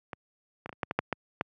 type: clicks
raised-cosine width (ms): 0.5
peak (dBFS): -21 / -23 / -23 / -29 / -13 / -15 / -9 / -13 / -12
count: 9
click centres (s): 0.132 / 0.66 / 0.693 / 0.728 / 0.832 / 0.911 / 0.99 / 1.127 / 1.411
effects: high-pass 100 Hz 12 dB/octave